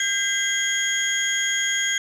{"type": "tone cluster", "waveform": "sine", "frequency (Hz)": [1600, 2038, 3255, 6680], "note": ["G6", "C7", "G#7", "G#8"], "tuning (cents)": [35, -46, -36, 9], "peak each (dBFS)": -25, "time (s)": [0, 1.98], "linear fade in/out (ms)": 2, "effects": ["tanh soft clip ceiling -14 dBFS"]}